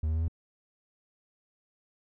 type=tone with pitch steps; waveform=triangle; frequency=77.78 / 79.32 / 80.9 / 82.5 Hz; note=D#2 / D#2 / E2 / E2; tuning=0 / +34 / -32 / +2 cents; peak=-24 dBFS; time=0.03-0.282 s; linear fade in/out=5 ms; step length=63 ms; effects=none